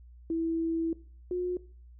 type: tone pair in turn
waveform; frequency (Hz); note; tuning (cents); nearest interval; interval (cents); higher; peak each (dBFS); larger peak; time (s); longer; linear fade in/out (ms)
sine; 328.6 / 359.6; E4 / F#4; -5 / -49; major second; 156; second; -27 / -28; first; 0.3-0.93 / 1.31-1.57; first; 2
effects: noise-tail reverb RT60 0.4 s tail -19 dB re dry + added 60 Hz sine -49 dBFS peak until 1.99 s